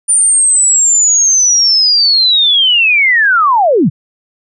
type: linear sweep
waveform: sine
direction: down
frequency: 9250 to 111.5 Hz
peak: -6 dBFS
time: 0.08-3.9 s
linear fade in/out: 20 ms
effects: none